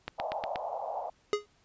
click train, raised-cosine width 0.3 ms, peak -18 dBFS, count 5, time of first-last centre 0.08-0.558 s, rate 8.36 Hz
pink band-pass noise, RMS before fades -36 dBFS, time 0.18-1.1 s, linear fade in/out 10 ms, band 600 to 870 Hz, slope 48 dB/octave
square tone with exponential decay, 415.3 Hz, G#4, in tune, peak -22 dBFS, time 1.33-1.46 s, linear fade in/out 1 ms, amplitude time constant 27 ms
effects pink hiss -67 dBFS RMS until 1.64 s + resampled to 16000 Hz

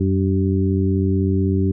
harmonic tone with a mistuned harmonic, 96 Hz, G2, 36 cents flat, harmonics 1 / 2 / 3 / 4, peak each -18 / -21 / -23 / -24 dBFS, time 0-1.72 s, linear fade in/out 10 ms, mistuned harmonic 1, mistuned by -72 cents, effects none

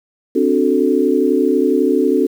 sine chord, D dominant seventh, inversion third, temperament equal, 261.6 / 293.7 / 370 / 440 Hz, C4 / D4 / F#4 / A4, 0 / 0 / 0 / 0 cents, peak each -17 dBFS, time 0.35-2.27 s, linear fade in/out 10 ms, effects 7-bit

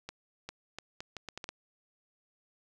accelerating click train, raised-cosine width 0.2 ms, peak -23 dBFS, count 9, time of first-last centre 0.09-1.49 s, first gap 400 ms, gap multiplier 0.74, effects none

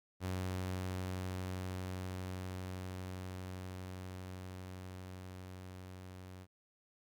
sawtooth tone with level ramp, 92.5 Hz, F#2, in tune, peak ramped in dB -32 to -45 dBFS, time 0.2-6.47 s, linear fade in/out 50 ms, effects Opus 48 kbps

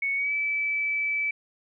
sine tone with pitch glide, 2217 to 2307 Hz, C#7 to D7, 0 to -31 cents, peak -24 dBFS, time 0.02-1.31 s, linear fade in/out 5 ms, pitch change +69 cents, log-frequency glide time 0.15-0.33 s, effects none

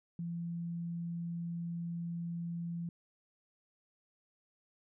sine tone, 170 Hz, F3, 46 cents flat, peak -36 dBFS, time 0.19-2.89 s, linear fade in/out 2 ms, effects none

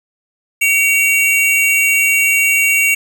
square tone pair together, 2258 / 2743 Hz, C#7 / F7, +31 / -32 cents, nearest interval minor third, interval 337 cents, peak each -14 dBFS, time 0.61-2.95 s, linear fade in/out 10 ms, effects 7-bit

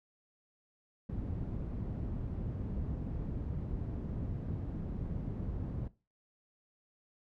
white low-pass noise, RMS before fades -38 dBFS, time 1.09-5.88 s, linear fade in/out 5 ms, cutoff 150 Hz, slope 12 dB/octave, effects noise-tail reverb RT60 0.3 s tail -18 dB re dry

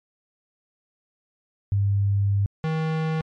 sine / square tone pair in turn, 100 / 158.74 Hz, G2 / D#3, +35 / +35 cents, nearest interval minor sixth, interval 800 cents, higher second, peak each -18 / -23 dBFS, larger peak first, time 1.72-2.46 / 2.64-3.21 s, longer first, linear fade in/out 0 ms, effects low-pass 3000 Hz 12 dB/octave + MP3 64 kbps

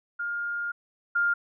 sine tone pair in turn, 1412 / 1404.5 Hz, F6 / F6, +19 / +9 cents, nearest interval unison, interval 10 cents, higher first, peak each -28 / -21 dBFS, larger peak second, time 0.19-0.72 / 1.15-1.34 s, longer first, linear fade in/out 10 ms, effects none

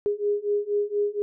sine beating tone pair, 409.5 / 413.7 Hz, G#4 / G#4, -24 / -7 cents, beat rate 4.2 Hz, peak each -26 / -25 dBFS, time 0.06-1.22 s, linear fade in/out 0 ms, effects none

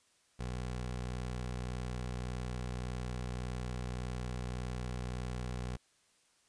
20% pulse tone, 61.74 Hz, B1, in tune, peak -32 dBFS, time 0.39-5.77 s, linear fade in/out 10 ms, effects white hiss -70 dBFS RMS until 6.48 s + resampled to 22050 Hz

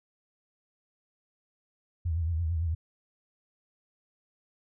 sine tone with vibrato, 82.6 Hz, E2, 4 cents sharp, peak -26 dBFS, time 2.05-2.75 s, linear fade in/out 10 ms, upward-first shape triangle, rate 8.9 Hz, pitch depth 120 cents each way, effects none

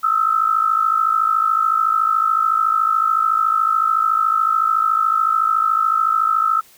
sine tone pair together, 1270 / 1323.8 Hz, D#6 / E6, +35 / +7 cents, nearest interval minor second, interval 72 cents, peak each -18 / -16 dBFS, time 0.03-6.61 s, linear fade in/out 10 ms, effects white hiss -49 dBFS RMS until 6.77 s

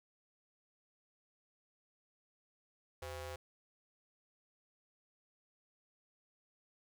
sawtooth ring-modulated tone, 298.2 Hz, D4, 27 cents sharp, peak -36 dBFS, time 3.02-3.36 s, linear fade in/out 5 ms, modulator 216 Hz, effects none

